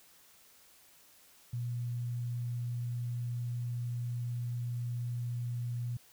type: tone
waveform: sine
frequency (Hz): 120.6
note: B2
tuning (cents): -41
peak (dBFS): -33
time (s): 1.53-5.97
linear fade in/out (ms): 5
effects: white hiss -61 dBFS RMS until 6.12 s